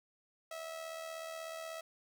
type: tone with amplitude modulation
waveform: sawtooth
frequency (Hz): 650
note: E5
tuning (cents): -24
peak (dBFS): -36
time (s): 0.51-1.81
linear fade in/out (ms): 5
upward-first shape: sine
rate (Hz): 76.4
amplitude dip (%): 50
effects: none